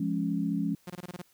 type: chord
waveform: sine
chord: Db major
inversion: first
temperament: just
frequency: 173.24 / 207.9 / 277.2 Hz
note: F3 / Ab3 / Db4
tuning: -14 / +2 / 0 cents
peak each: -31 dBFS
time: 0-0.75 s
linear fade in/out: 5 ms
type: tone bursts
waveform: sawtooth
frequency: 178.3 Hz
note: F3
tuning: 36 cents sharp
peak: -33 dBFS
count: 7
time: 0.87-1.219 s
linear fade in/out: 5 ms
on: 31 ms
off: 22 ms
effects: white hiss -65 dBFS RMS until 1.33 s